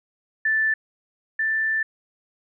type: tone pair in turn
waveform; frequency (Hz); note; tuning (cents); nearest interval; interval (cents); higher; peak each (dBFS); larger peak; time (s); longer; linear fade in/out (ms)
sine; 1760 / 1768.9; A6 / A6; 0 / +9; unison; 9; second; -18 / -20; first; 0.45-0.74 / 1.39-1.83; second; 5
effects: none